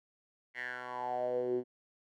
10% pulse tone with band-pass filter sweep, 124.5 Hz, B2, 14 cents sharp, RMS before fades -36 dBFS, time 0.54-1.64 s, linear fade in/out 50 ms, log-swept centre 2100 to 310 Hz, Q 6.5, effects none

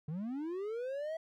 triangle linear sweep, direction up, 143.1 to 657 Hz, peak -34 dBFS, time 0.08-1.17 s, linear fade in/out 5 ms, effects none

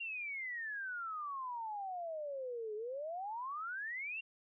sine exponential two-way sweep, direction down then up, 2794 to 416 to 2794 Hz, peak -39 dBFS, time 0-4.21 s, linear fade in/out 10 ms, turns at 2.75 s, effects none

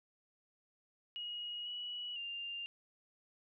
sine tone with pitch steps, 2892 / 2933 / 2796 Hz, F#7 / F#7 / F7, -40 / -16 / +1 cents, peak -40 dBFS, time 1.16-2.66 s, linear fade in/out 0 ms, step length 500 ms, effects none

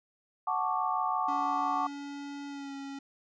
sine chord, D major seventh, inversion first, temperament equal, 740 / 880 / 1108.7 / 1174.7 Hz, F#5 / A5 / C#6 / D6, 0 / 0 / 0 / 0 cents, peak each -33 dBFS, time 0.47-1.87 s, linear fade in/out 5 ms
square tone with pitch glide, 283.7 to 276.1 Hz, C#4 to C#4, +40 to -7 cents, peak -39 dBFS, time 1.28-2.99 s, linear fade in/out 5 ms, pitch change -47 cents, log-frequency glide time 2.48-2.74 s
effects resampled to 16000 Hz

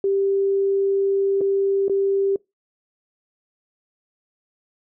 sine tone with dropouts, 393.1 Hz, G4, 5 cents sharp, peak -17 dBFS, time 0.04-2.36 s, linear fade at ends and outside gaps 2 ms, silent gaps 1.409-1.413 / 1.882-1.896 s, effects noise-tail reverb RT60 0.2 s tail -24 dB re dry

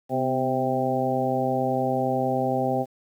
harmonic tone with a mistuned harmonic, 130.81 Hz, C3, in tune, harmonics 1 / 2 / 3 / 4 / 5 / 6, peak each -31 / -28 / -31 / -28 / -29 / -27 dBFS, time 0.09-2.86 s, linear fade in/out 50 ms, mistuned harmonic 2, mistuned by -44 cents, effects 9-bit

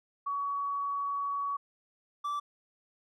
sine / triangle tone pair in turn, 1128 / 1163.1 Hz, C#6 / D6, +30 / -17 cents, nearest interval minor second, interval 53 cents, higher second, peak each -30 / -29 dBFS, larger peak second, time 0.26-1.57 / 2.24-2.4 s, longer first, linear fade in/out 10 ms, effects none

